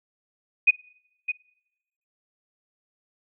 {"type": "tone with echo", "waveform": "sine", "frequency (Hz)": 2489, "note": "D#7", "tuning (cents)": 0, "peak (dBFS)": -12, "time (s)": [0.67, 0.71], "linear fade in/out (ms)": 10, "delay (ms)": 610, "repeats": 1, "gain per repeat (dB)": -11, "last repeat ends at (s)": 1.32, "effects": ["noise-tail reverb RT60 0.9 s tail -25 dB re dry"]}